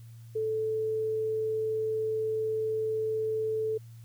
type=tone; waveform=sine; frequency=437.9 Hz; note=A4; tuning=8 cents flat; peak=-27 dBFS; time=0.35-3.78 s; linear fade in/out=10 ms; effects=added 115 Hz sine -45 dBFS peak until 4.04 s + white hiss -64 dBFS RMS until 4.04 s

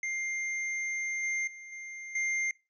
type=tone with level steps; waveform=square; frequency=2100 Hz; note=C7; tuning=6 cents sharp; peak=-32 / -30 / -45 / -41 / -29 dBFS; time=0.03-2.51 s; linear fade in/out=2 ms; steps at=1.23 / 1.47 / 1.72 / 2.15 s; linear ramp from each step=5 ms; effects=noise-tail reverb RT60 0.3 s tail -24 dB re dry + resampled to 16000 Hz

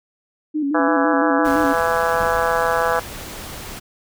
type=tone with vibrato; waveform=sine; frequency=292.4 Hz; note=D4; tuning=7 cents flat; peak=-18 dBFS; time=0.54-1.74 s; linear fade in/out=20 ms; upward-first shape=square; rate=5.9 Hz; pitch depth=74 cents each way
type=harmonic tone; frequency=166.4 Hz; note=E3; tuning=17 cents sharp; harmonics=3 / 4 / 5 / 6 / 7 / 8 / 9 / 10; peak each=-22 / -23 / -24 / -25 / -25 / -26 / -27 / -27 dBFS; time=0.74-3 s; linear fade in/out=10 ms
type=noise; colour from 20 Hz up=pink; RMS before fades=-33 dBFS; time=1.44-3.8 s; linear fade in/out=20 ms
type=noise with exponential decay; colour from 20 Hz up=brown; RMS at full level=-26 dBFS; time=2.2-2.71 s; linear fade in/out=2 ms; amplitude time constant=110 ms
effects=none

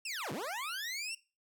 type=linear two-way sweep; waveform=20% pulse; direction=down then up; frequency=2794 to 112.9 to 2794 Hz; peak=-32 dBFS; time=0.05-1.15 s; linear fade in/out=5 ms; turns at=0.32 s; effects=noise-tail reverb RT60 0.3 s tail -19 dB re dry

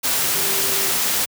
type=tone in noise; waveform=sine; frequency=392 Hz; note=G4; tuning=in tune; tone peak=-31 dBFS; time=0.34-0.92 s; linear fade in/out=20 ms; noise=white; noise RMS=-20 dBFS; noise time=0.03-1.26 s; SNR=-14 dB; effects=high-pass 100 Hz 12 dB/octave

